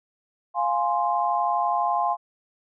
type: chord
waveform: sine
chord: F minor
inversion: none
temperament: equal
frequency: 698.5 / 830.6 / 1046.5 Hz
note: F5 / Ab5 / C6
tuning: 0 / 0 / 0 cents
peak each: -25 dBFS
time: 0.54-2.17 s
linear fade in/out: 50 ms
effects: none